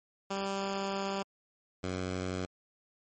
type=tone pair in turn; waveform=10% pulse; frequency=196 / 92.25 Hz; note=G3 / F#2; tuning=0 / -5 cents; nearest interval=octave + minor second; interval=1305 cents; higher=first; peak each=-24 / -25 dBFS; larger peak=first; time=0.3-1.23 / 1.83-2.46 s; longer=first; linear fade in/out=10 ms; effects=MP3 32 kbps